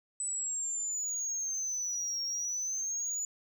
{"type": "exponential two-way sweep", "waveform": "sine", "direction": "down then up", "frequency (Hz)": [8000, 5550, 6970], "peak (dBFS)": -30, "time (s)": [0.2, 3.25], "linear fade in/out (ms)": 2, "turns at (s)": 2.23, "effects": ["tanh soft clip ceiling -30 dBFS"]}